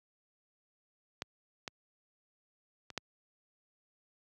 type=clicks; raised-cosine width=0.2 ms; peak=-18 / -21 / -28 / -17 dBFS; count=4; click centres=1.221 / 1.678 / 2.903 / 2.977 s; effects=high-pass 80 Hz 12 dB/octave